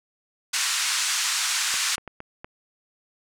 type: band-pass noise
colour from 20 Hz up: white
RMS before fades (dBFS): -25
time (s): 0.53-1.96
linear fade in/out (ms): 10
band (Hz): 1100 to 8200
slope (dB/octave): 24
type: clicks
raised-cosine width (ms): 0.5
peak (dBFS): -22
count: 5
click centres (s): 1.741 / 1.981 / 2.077 / 2.204 / 2.445
effects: none